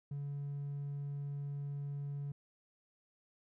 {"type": "tone", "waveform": "triangle", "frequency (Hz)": 142.2, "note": "C#3", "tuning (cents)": 45, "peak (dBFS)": -35, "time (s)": [0.11, 2.32], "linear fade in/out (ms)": 5, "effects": ["tanh soft clip ceiling -33 dBFS"]}